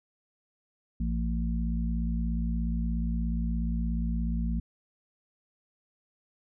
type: harmonic tone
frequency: 56.9 Hz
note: A#1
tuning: 41 cents flat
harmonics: 1 / 3 / 4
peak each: -28 / -33 / -34 dBFS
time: 1-4.6 s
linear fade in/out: 5 ms
effects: none